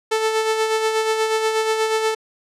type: tone with tremolo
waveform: sawtooth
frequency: 440 Hz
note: A4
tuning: in tune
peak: -12 dBFS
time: 0.11-2.15 s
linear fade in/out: 10 ms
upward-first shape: sine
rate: 8.3 Hz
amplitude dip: 45%
effects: low-pass 9000 Hz 12 dB/octave